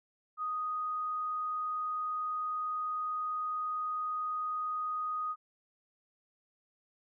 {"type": "tone", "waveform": "sine", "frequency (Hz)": 1244.5, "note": "D#6", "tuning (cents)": 0, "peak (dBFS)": -32, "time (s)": [0.37, 5.36], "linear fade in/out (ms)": 50, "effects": []}